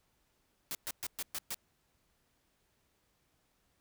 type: noise bursts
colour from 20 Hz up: white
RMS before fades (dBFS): -38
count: 6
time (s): 0.71-1.544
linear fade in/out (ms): 0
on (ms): 39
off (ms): 120
effects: pink hiss -75 dBFS RMS until 3.8 s